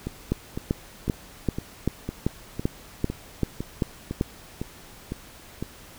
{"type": "two click trains", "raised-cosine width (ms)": 3, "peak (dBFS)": [-9, -16], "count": [11, 12], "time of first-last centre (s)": [[0.32, 4.211], [0.07, 5.626]], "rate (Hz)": [2.57, 1.98], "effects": ["pink hiss -47 dBFS RMS until 5.98 s"]}